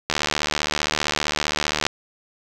click train, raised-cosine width 0.2 ms, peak -3 dBFS, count 134, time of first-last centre 0.1-1.866 s, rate 75.3 Hz, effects none

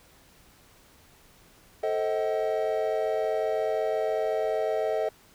triangle chord, A diminished seventh, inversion none, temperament just, 440 / 528 / 633.6 / 760.3 Hz, A4 / C5 / Eb5 / Gb5, 0 / +16 / +31 / +47 cents, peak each -27 / -32 / -26 / -32 dBFS, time 1.83-5.09 s, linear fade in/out 5 ms, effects pink hiss -57 dBFS RMS until 5.34 s

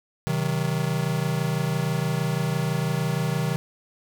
square chord, C diminished, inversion none, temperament just, 130.81 / 156.98 / 188.37 Hz, C3 / Eb3 / Gb3, 0 / +16 / +31 cents, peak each -28 / -26 / -32 dBFS, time 0.27-3.56 s, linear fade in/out 0 ms, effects none

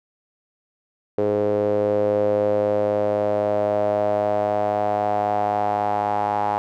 sawtooth tone with band-pass filter sweep, 103.83 Hz, G#2, in tune, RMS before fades -21 dBFS, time 1.18-6.58 s, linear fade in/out 0 ms, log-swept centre 460 to 830 Hz, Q 6, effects none

